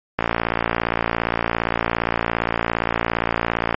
click train, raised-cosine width 0.5 ms, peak -3 dBFS, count 205, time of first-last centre 0.19-3.744 s, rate 57.4 Hz, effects MP3 32 kbps

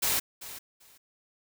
white noise with echo, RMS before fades -27 dBFS, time 0.02-0.2 s, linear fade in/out 10 ms, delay 390 ms, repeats 2, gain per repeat -15 dB, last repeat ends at 0.98 s, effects none

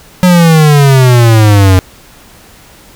square exponential sweep, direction down, 183.9 to 91.6 Hz, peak -3 dBFS, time 0.23-1.79 s, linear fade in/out 0 ms, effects pink hiss -38 dBFS RMS until 2.95 s

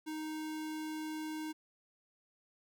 square tone, 311.1 Hz, D#4, in tune, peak -39 dBFS, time 0.06-1.53 s, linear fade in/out 20 ms, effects none

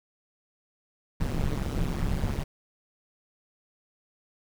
brown noise with amplitude modulation, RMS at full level -24 dBFS, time 1.2-2.44 s, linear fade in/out 10 ms, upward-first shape sine, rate 139 Hz, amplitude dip 95%, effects none

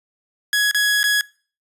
sawtooth tone with dropouts, 1674 Hz, G#6, 13 cents sharp, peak -12 dBFS, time 0.53-1.21 s, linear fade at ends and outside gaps 1 ms, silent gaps 0.712-0.746 / 1.031-1.04 s, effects noise-tail reverb RT60 0.4 s tail -22 dB re dry + resampled to 32000 Hz

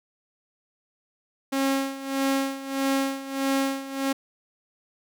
sawtooth tone with tremolo, 271.4 Hz, C#4, 36 cents flat, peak -17 dBFS, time 1.52-4.13 s, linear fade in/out 10 ms, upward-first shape sine, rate 1.6 Hz, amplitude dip 80%, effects none

